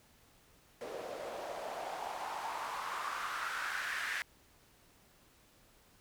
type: noise with band-pass filter sweep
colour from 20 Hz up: white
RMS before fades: -40 dBFS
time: 0.81-4.22 s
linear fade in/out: 0 ms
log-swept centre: 480 to 1800 Hz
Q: 3.9
effects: pink hiss -65 dBFS RMS until 6 s